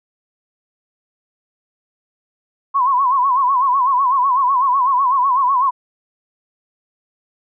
sine tone with vibrato, 1046.5 Hz, C6, in tune, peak -12 dBFS, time 2.74-5.71 s, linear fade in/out 20 ms, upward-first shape sine, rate 8 Hz, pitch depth 120 cents each way, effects none

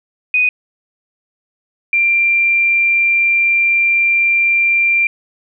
sine tone pair in turn, 2489 / 2372 Hz, D#7 / D7, 0 / +17 cents, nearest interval minor second, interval 83 cents, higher first, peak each -10 dBFS, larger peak neither, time 0.34-0.49 / 1.93-5.07 s, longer second, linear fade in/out 2 ms, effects none

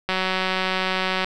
click train, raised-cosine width 0.3 ms, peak -7 dBFS, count 217, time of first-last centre 0.09-1.245 s, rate 187 Hz, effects none

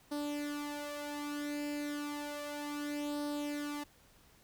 sawtooth tone with flanger, 292.5 Hz, D4, 7 cents flat, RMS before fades -39 dBFS, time 0.11-3.84 s, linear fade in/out 10 ms, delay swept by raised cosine 0.21 to 3.01 ms, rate 0.32 Hz, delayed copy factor +0.65, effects pink hiss -64 dBFS RMS until 4.43 s

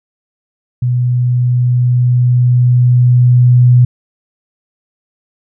sine tone with level ramp, 123.6 Hz, B2, 2 cents sharp, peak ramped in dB -10 to -3 dBFS, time 0.82-3.85 s, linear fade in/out 5 ms, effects none

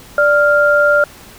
sine tone pair together, 587.3 / 1396.9 Hz, D5 / F6, 0 / 0 cents, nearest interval octave + minor third, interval 1500 cents, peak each -11 dBFS, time 0.18-1.04 s, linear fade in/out 2 ms, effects pink hiss -39 dBFS RMS until 1.38 s

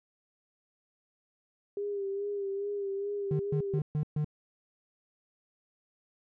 sine tone with vibrato, 400.3 Hz, G4, 36 cents sharp, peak -31 dBFS, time 1.77-3.79 s, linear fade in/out 2 ms, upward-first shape sine, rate 2.4 Hz, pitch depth 40 cents each way
triangle tone bursts, 150.6 Hz, D3, 44 cents sharp, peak -25 dBFS, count 5, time 3.31-4.245 s, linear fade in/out 2 ms, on 83 ms, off 130 ms
effects none

